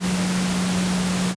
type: tone in noise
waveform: sine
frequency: 182.7 Hz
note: F#3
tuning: 22 cents flat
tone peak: -20 dBFS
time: 0-1.35 s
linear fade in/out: 50 ms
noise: pink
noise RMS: -26 dBFS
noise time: 0-1.35 s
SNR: +3 dB
effects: high-pass 100 Hz 12 dB/octave + resampled to 22050 Hz